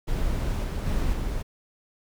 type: noise with level steps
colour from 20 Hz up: brown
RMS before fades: -26 / -28 / -25 / -28 dBFS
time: 0.07-1.43 s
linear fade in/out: 20 ms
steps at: 0.64 / 0.86 / 1.13 s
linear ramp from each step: 5 ms
effects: none